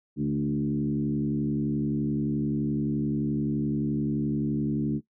sine tone with frequency modulation, 220 Hz, A3, in tune, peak -23 dBFS, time 0.16-5.01 s, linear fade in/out 50 ms, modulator 71.6 Hz, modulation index 1.4, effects noise-tail reverb RT60 0.1 s tail -18 dB re dry + high-pass 100 Hz 12 dB/octave

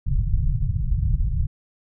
pink low-pass noise, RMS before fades -21 dBFS, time 0.06-1.47 s, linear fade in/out 10 ms, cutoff 150 Hz, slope 48 dB/octave, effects none

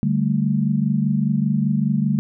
sine chord, D suspended fourth, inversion none, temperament equal with one note detuned, 146.83 / 194.98 / 220 Hz, D3 / G3 / A3, 0 / -9 / 0 cents, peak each -21 dBFS, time 0.03-2.19 s, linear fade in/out 0 ms, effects none

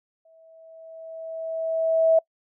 sine tone with exponential growth, 650 Hz, E5, 24 cents flat, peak -13 dBFS, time 0.25-2.19 s, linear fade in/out 5 ms, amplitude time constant 420 ms, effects noise-tail reverb RT60 0.1 s tail -25 dB re dry

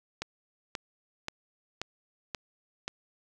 click train, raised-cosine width 0.2 ms, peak -16 dBFS, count 6, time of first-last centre 0.22-2.88 s, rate 1.88 Hz, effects none

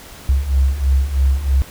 sine beating tone pair, 65.41 / 68.51 Hz, C2 / C#2, 0 / -20 cents, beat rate 3.1 Hz, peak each -18 / -14 dBFS, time 0.29-1.62 s, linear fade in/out 0 ms, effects pink hiss -38 dBFS RMS until 1.7 s

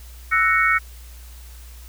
sine chord, F# dominant seventh, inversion third, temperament equal, 1318.5 / 1480 / 1864.7 / 2217 Hz, E6 / F#6 / A#6 / C#7, 0 / 0 / 0 / 0 cents, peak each -20 / -23 / -21 / -19 dBFS, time 0.31-0.79 s, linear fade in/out 20 ms, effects added 60 Hz sine -38 dBFS peak until 1.88 s + white hiss -48 dBFS RMS until 1.88 s

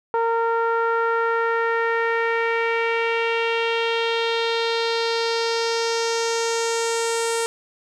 sawtooth tone with low-pass filter sweep, 459.8 Hz, A#4, 24 cents flat, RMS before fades -22 dBFS, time 0.14-7.46 s, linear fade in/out 0 ms, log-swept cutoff 1100 to 8700 Hz, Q 2.9, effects none

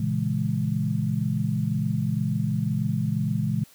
sine chord, A# half-diminished seventh, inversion none, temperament equal, 116.54 / 138.59 / 164.81 / 207.7 Hz, A#2 / C#3 / E3 / G#3, 0 / 0 / 0 / 0 cents, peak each -28 dBFS, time 0-3.64 s, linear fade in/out 5 ms, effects white hiss -54 dBFS RMS until 3.74 s

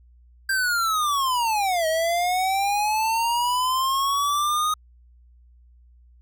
square linear two-way sweep, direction down then up, 1590 to 630 to 1250 Hz, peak -21 dBFS, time 0.49-4.74 s, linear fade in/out 5 ms, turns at 1.87 s, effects added 60 Hz sine -50 dBFS peak until 6.21 s

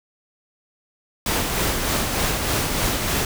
pink noise with tremolo, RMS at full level -21 dBFS, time 1.26-3.25 s, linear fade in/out 2 ms, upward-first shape sine, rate 3.3 Hz, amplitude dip 35%, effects none

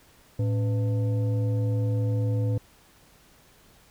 sine tone with frequency modulation, 110 Hz, A2, in tune, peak -22 dBFS, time 0.39-2.58 s, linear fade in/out 5 ms, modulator 389 Hz, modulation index 0.47, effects pink hiss -57 dBFS RMS until 3.9 s

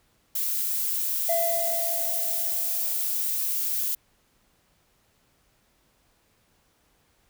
violet noise, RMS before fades -27 dBFS, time 0.35-3.95 s, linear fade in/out 5 ms
triangle tone with exponential decay, 673 Hz, E5, 36 cents sharp, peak -20 dBFS, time 1.29-3.5 s, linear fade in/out 5 ms, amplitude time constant 480 ms
effects pink hiss -66 dBFS RMS until 7.29 s

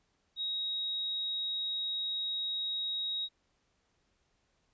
sine tone, 3791 Hz, A#7, 28 cents sharp, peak -32 dBFS, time 0.36-3.29 s, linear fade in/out 50 ms, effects pink hiss -75 dBFS RMS until 4.73 s + resampled to 16000 Hz

